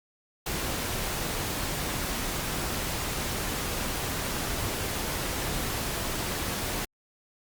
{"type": "noise", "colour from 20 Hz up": "pink", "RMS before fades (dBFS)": -31, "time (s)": [0.46, 6.85], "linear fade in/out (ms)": 5, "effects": ["Opus 48 kbps"]}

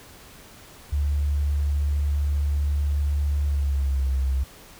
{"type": "tone with pitch glide", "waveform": "sine", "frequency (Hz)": [72.3, 66.3], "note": ["D2", "C2"], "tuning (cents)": [-27, 23], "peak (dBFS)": -20, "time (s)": [0.92, 4.44], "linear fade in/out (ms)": 10, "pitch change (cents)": -150, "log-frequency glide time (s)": [3.45, 4.07], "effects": ["pink hiss -47 dBFS RMS until 4.79 s"]}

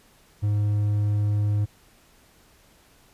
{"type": "tone", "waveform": "triangle", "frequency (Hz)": 103.83, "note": "G#2", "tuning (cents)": 0, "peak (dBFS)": -18, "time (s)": [0.42, 1.66], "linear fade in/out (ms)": 20, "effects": ["pink hiss -57 dBFS RMS until 3.13 s", "resampled to 32000 Hz"]}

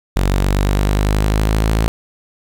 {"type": "linear sweep", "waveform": "sawtooth", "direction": "up", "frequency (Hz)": [46.78, 55], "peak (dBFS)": -9, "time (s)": [0.16, 1.88], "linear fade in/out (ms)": 0, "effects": ["8-bit"]}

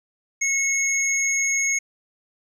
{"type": "tone pair together", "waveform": "sine", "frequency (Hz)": [2184, 6545], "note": ["C#7", "G#8"], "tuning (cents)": [-26, -26], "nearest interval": "octave + perfect fifth", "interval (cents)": 1900, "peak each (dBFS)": -21, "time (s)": [0.41, 1.79], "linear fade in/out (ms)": 10, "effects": ["tanh soft clip ceiling -14 dBFS", "9-bit"]}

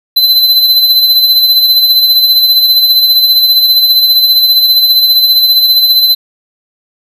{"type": "tone with tremolo", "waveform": "square", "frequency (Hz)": 4044, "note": "B7", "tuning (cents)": 40, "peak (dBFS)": -3, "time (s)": [0.16, 6.15], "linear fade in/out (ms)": 10, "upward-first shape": "sine", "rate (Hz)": 15, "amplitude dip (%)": 45, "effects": []}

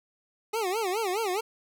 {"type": "tone with vibrato", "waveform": "25% pulse", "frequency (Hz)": 406.1, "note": "G#4", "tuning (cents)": -39, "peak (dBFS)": -23, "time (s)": [0.53, 1.41], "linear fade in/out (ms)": 10, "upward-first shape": "sine", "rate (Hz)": 4.8, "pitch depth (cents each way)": 220, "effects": []}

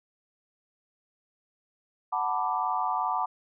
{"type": "chord", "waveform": "sine", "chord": "B minor seventh", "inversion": "second", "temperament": "equal with one note detuned", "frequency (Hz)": [740, 885.6, 987.8, 1174.7], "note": ["F#5", "A5", "B5", "D6"], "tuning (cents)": [0, 11, 0, 0], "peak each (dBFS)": -31, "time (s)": [2.12, 3.26], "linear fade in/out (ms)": 10, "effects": []}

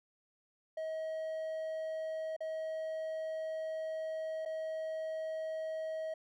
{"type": "tone with dropouts", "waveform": "triangle", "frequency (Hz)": 636, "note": "D#5", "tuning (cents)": 38, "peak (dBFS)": -34, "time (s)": [0.77, 6.14], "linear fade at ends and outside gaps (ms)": 5, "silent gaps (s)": [[2.365, 2.405], [4.452, 4.458]], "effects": []}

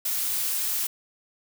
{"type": "noise", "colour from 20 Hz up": "blue", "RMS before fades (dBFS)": -27, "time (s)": [0.05, 0.87], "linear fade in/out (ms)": 5, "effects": []}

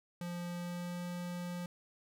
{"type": "tone with pitch glide", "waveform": "square", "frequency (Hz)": [174.61, 176.23], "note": ["F3", "F3"], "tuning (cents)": [0, 16], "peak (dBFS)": -39, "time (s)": [0.21, 1.66], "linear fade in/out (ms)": 2, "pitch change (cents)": 16, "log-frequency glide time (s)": [0.46, 1.05], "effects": []}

